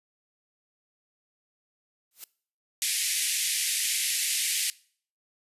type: noise with exponential growth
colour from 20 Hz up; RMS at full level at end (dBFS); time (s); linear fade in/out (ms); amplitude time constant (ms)
blue; -35; 2.11-2.24; 2; 27
type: band-pass noise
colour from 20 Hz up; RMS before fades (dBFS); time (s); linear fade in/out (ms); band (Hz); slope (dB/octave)
white; -28; 2.82-4.7; 0; 1900 to 12000; 48
effects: noise-tail reverb RT60 0.5 s tail -22 dB re dry + resampled to 32000 Hz